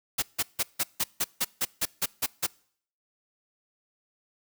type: noise bursts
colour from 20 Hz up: white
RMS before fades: -26 dBFS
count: 12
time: 0.18-2.468 s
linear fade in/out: 10 ms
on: 44 ms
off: 160 ms
effects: noise-tail reverb RT60 0.6 s tail -25 dB re dry